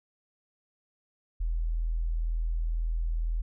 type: tone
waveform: sine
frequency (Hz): 41.01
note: E1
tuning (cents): -8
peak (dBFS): -26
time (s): 1.4-3.42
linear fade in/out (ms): 10
effects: none